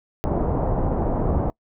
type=low-pass noise; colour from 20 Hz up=pink; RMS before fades=-22 dBFS; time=0.24-1.5 s; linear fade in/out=0 ms; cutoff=870 Hz; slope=24 dB/octave; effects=noise-tail reverb RT60 0.1 s tail -25 dB re dry

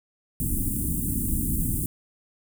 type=band-stop noise; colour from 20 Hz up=pink; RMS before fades=-26 dBFS; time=0.4-1.86 s; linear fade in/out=0 ms; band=310 to 8600 Hz; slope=48 dB/octave; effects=none

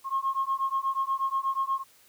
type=beating tone pair; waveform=sine; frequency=1074 / 1082.3 Hz; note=C6 / C#6; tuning=+45 / -42 cents; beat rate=8.3 Hz; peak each=-28 dBFS; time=0.04-1.84 s; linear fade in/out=50 ms; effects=tanh soft clip ceiling -18 dBFS + white hiss -59 dBFS RMS until 2.08 s

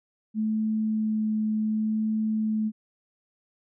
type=tone with vibrato; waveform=sine; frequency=216.8 Hz; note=A3; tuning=25 cents flat; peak=-23 dBFS; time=0.34-2.72 s; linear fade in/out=50 ms; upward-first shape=sine; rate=0.68 Hz; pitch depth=8 cents each way; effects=none

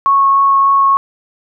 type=tone with vibrato; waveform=sine; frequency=1100 Hz; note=C#6; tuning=14 cents flat; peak=-7 dBFS; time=0.06-0.97 s; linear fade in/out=0 ms; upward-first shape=triangle; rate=3.4 Hz; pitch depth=8 cents each way; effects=none

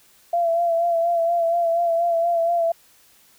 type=tone with vibrato; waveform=sine; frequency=678 Hz; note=E5; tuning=49 cents sharp; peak=-17 dBFS; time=0.33-2.72 s; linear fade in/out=5 ms; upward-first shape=sine; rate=4.2 Hz; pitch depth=37 cents each way; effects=white hiss -55 dBFS RMS until 3.38 s

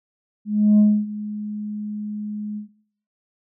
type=tone with ADSR envelope; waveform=sine; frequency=210 Hz; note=G#3; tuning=19 cents sharp; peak=-7 dBFS; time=0.45-2.69 s; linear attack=340 ms; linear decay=270 ms; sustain=-18 dB; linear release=120 ms; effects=noise-tail reverb RT60 0.6 s tail -17 dB re dry + tanh soft clip ceiling -9 dBFS

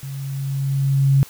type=tone with level ramp; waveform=sine; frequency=137 Hz; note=C#3; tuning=20 cents flat; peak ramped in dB=-28 to -10 dBFS; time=0.03-1.23 s; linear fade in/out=0 ms; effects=white hiss -43 dBFS RMS until 1.29 s

